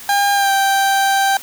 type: tone with pitch glide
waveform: 30% pulse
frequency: 805 to 783.9 Hz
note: G5 to G5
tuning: +46 to 0 cents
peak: -10 dBFS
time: 0.09-1.37 s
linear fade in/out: 2 ms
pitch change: -46 cents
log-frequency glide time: 0.34-0.51 s
effects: white hiss -35 dBFS RMS until 1.42 s